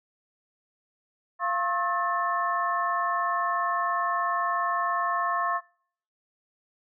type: tone cluster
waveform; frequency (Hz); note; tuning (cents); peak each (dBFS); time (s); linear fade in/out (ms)
sine; 692 / 1078 / 1295 / 1767; F5 / C#6 / E6 / A6; -16 / -49 / -31 / +7; -31 / -26 / -33 / -33; 1.39-5.61; 50
effects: noise-tail reverb RT60 0.6 s tail -24 dB re dry